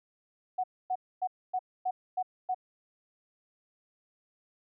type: tone bursts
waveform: sine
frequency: 740 Hz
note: F#5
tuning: in tune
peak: -27 dBFS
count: 7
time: 0.58-2.546 s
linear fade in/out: 10 ms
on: 58 ms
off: 260 ms
effects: none